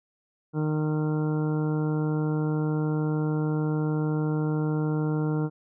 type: harmonic tone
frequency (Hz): 153.5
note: D#3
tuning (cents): -23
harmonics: 1 / 2 / 3 / 4 / 5 / 6 / 7 / 8 / 9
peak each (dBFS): -25 / -29 / -33 / -45 / -43 / -44 / -47 / -52 / -43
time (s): 0.53-5.5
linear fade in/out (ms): 50
effects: none